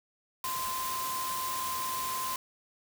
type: tone in noise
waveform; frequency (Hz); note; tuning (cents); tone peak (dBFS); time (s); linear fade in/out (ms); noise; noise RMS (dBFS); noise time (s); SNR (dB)
sine; 1037; C6; -16; -33; 0.44-2.36; 2; white; -37; 0.44-2.36; +1
effects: none